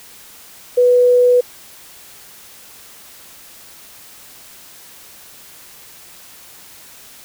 sine tone, 493 Hz, B4, 3 cents flat, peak -8 dBFS, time 0.77-1.41 s, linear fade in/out 10 ms, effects white hiss -41 dBFS RMS until 7.24 s

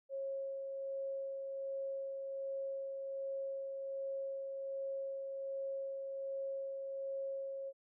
sine tone with tremolo, 544 Hz, C#5, 33 cents flat, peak -37 dBFS, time 0.09-7.73 s, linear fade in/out 50 ms, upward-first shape sine, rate 1.3 Hz, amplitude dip 30%, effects none

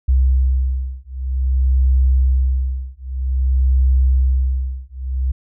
sine beating tone pair, 64.6 / 65.12 Hz, C2 / C2, -21 / -8 cents, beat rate 0.52 Hz, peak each -16 dBFS, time 0.08-5.32 s, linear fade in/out 10 ms, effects none

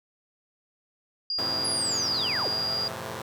sine tone, 4826 Hz, D8, 46 cents sharp, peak -26 dBFS, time 1.3-2.88 s, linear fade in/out 2 ms
5% pulse chord, F major seventh, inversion none, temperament equal, 87.31 / 110 / 130.81 / 164.81 Hz, F2 / A2 / C3 / E3, 0 / 0 / 0 / 0 cents, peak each -30 / -26 / -27 / -30 dBFS, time 1.38-3.22 s, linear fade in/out 5 ms
sine linear sweep, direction down, 10780 to 170.6 Hz, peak -30 dBFS, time 1.64-2.49 s, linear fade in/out 10 ms
effects none

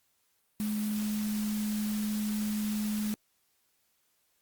sine tone in noise, 211.7 Hz, G#3, 33 cents sharp, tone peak -29 dBFS, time 0.6-3.14 s, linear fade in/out 0 ms, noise white, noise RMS -42 dBFS, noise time 0.6-3.14 s, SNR +10 dB, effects white hiss -73 dBFS RMS until 4.41 s + Opus 48 kbps

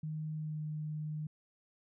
sine tone with pitch glide, 155.1 to 152.96 Hz, D#3 to D#3, -5 to -29 cents, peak -36 dBFS, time 0.03-1.27 s, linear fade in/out 5 ms, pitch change -24 cents, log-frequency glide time 0.35-0.62 s, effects none

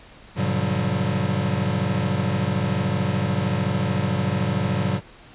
square tone cluster, 99 / 120.1 / 144.5 / 180.7 / 194.2 Hz, G2 / B2 / D3 / F#3 / G3, +18 / -48 / -28 / -41 / -16 cents, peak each -28 dBFS, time 0.35-5.01 s, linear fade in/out 50 ms, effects pink hiss -47 dBFS RMS until 5.34 s + resampled to 8000 Hz

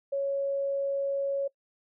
sine tone, 554.4 Hz, C#5, in tune, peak -26 dBFS, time 0.12-1.48 s, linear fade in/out 10 ms, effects noise-tail reverb RT60 0.1 s tail -22 dB re dry

